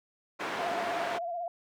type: band-pass noise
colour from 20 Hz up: white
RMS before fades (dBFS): -35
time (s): 0.39-1.19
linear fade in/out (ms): 20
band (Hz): 250 to 1500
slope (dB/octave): 12
type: tone with vibrato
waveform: sine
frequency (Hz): 691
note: F5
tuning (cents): -19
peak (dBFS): -32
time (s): 0.59-1.48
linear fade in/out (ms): 2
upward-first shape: sine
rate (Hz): 16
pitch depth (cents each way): 59
effects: none